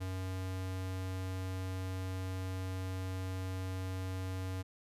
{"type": "tone", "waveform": "square", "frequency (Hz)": 93.5, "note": "F#2", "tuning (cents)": 19, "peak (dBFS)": -37, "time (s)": [0, 4.63], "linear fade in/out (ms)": 20, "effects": ["resampled to 32000 Hz"]}